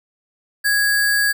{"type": "tone with sample-and-hold", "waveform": "sine", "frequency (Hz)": 1661.2, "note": "G#6", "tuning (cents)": 0, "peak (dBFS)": -14, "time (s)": [0.64, 1.33], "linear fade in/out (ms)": 20, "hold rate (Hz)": 6300, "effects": []}